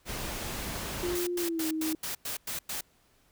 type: noise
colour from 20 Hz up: pink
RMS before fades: -36 dBFS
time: 0.05-1.19 s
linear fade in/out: 50 ms
type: tone with pitch glide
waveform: sine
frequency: 352.5 to 315.9 Hz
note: F4 to D#4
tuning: +16 to +26 cents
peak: -29 dBFS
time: 1.03-1.95 s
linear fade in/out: 2 ms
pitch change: -190 cents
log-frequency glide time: 1.37-1.66 s
type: noise bursts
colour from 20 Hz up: white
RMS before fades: -35 dBFS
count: 8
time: 1.15-2.81 s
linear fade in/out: 5 ms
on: 120 ms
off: 100 ms
effects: pink hiss -66 dBFS RMS until 3.31 s